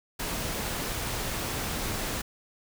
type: noise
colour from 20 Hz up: pink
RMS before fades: -32 dBFS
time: 0.19-2.22 s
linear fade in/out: 10 ms
effects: none